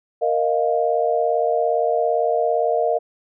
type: chord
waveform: sine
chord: Bb suspended fourth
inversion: none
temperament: just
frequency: 466.2 / 621.6 / 699.2 Hz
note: Bb4 / Eb5 / F5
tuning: 0 / -2 / +2 cents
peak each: -21 dBFS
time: 0.21-2.99 s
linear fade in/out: 20 ms
effects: none